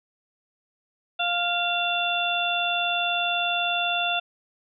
harmonic tone with a mistuned harmonic, 700 Hz, F5, 4 cents sharp, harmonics 1 / 2 / 4 / 5, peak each -27 / -30 / -27 / -28 dBFS, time 1.19-4.2 s, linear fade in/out 10 ms, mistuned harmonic 4, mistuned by -40 cents, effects none

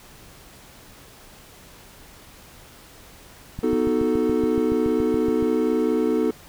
click train, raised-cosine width 5 ms, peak -19 dBFS, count 14, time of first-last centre 3.59-5.426 s, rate 7.08 Hz
triangle chord, B dominant seventh, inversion none, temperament equal, 246.9 / 311.1 / 370 / 440 Hz, B3 / D#4 / F#4 / A4, 0 / 0 / 0 / 0 cents, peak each -22 / -22 / -25 / -21 dBFS, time 3.63-6.31 s, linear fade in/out 5 ms
effects pink hiss -47 dBFS RMS until 6.48 s

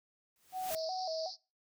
white noise with exponential growth, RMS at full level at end -37 dBFS, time 0.36-0.75 s, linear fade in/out 1 ms, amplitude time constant 84 ms
sine tone with vibrato, 692 Hz, F5, 16 cents flat, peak -35 dBFS, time 0.52-1.31 s, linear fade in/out 50 ms, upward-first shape square, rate 2.7 Hz, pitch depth 130 cents each way
pink band-pass noise, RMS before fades -45 dBFS, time 0.74-1.37 s, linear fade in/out 50 ms, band 4300 to 5400 Hz, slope 96 dB/octave
effects noise-tail reverb RT60 0.3 s tail -22 dB re dry

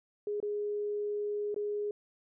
sine tone with dropouts, 414.6 Hz, G#4, 3 cents flat, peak -31 dBFS, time 0.27-1.91 s, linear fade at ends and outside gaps 2 ms, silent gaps 0.402-0.427 / 1.544-1.562 s, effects none

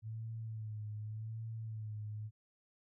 sine tone with vibrato, 109.3 Hz, A2, 11 cents flat, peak -40 dBFS, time 0.02-2.31 s, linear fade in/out 50 ms, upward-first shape sine, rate 0.86 Hz, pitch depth 54 cents each way, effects none

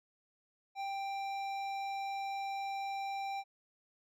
sine tone with hard clipping, 787 Hz, G5, 7 cents sharp, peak -38 dBFS, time 0.75-3.44 s, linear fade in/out 50 ms, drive 12 dB, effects none

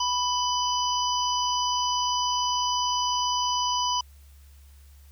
harmonic tone with a mistuned harmonic, 987 Hz, B5, 1 cent flat, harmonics 1 / 3 / 5 / 6, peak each -25 / -30 / -32 / -33 dBFS, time 0-4.01 s, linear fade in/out 5 ms, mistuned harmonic 3, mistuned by +23 cents, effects added 70 Hz sine -48 dBFS peak until 5.11 s + white hiss -61 dBFS RMS until 5.11 s

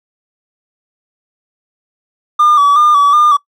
triangle tone with vibrato, 1174.7 Hz, D6, in tune, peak -3 dBFS, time 2.39-3.37 s, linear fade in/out 10 ms, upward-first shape square, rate 2.7 Hz, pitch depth 46 cents each way, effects noise-tail reverb RT60 0.1 s tail -23 dB re dry + tanh soft clip ceiling 0 dBFS

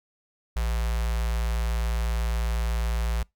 square tone with notch filter, 57 Hz, A#1, 38 cents flat, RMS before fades -26 dBFS, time 0.56-3.23 s, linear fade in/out 5 ms, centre 270 Hz, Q 0.55, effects noise-tail reverb RT60 0.2 s tail -26 dB re dry

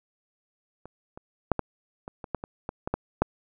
clicks, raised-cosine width 1 ms, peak -28 / -27 / -6 / -12 / -23 / -23 / -13 / -21 / -17 / -16 / -11 / -6 dBFS, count 12, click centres 0.856 / 1.175 / 1.517 / 1.593 / 2.079 / 2.242 / 2.347 / 2.439 / 2.691 / 2.875 / 2.94 / 3.22 s, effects none

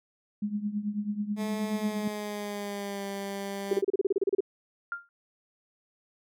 sine tone with tremolo, 207.7 Hz, G#3, in tune, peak -25 dBFS, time 0.42-2.08 s, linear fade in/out 5 ms, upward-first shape triangle, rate 9.2 Hz, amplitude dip 85%
15% pulse tone with pitch glide, 216.2 to 198.26 Hz, A3 to G3, -30 to +20 cents, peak -27 dBFS, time 1.36-3.82 s, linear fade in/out 50 ms, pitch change -150 cents, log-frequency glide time 1.69-3.05 s
sine tone bursts, 392 Hz, G4, in tune, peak -21 dBFS, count 13, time 3.71-4.406 s, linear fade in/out 5 ms, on 24 ms, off 32 ms
sine tone with exponential decay, 1396.9 Hz, F6, in tune, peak -27 dBFS, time 4.92-5.09 s, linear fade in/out 1 ms, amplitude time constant 35 ms
effects none

